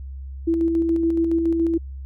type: tone with tremolo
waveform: sine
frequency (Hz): 331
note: E4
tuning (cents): +7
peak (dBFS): -16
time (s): 0.47-1.78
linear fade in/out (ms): 10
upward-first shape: square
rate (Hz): 7.1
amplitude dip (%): 30
effects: added 67 Hz sine -31 dBFS peak until 2.05 s